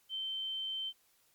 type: tone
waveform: sine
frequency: 3102 Hz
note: G7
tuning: 19 cents flat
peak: -35 dBFS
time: 0.09-0.93 s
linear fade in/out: 50 ms
effects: white hiss -70 dBFS RMS until 1.34 s + MP3 96 kbps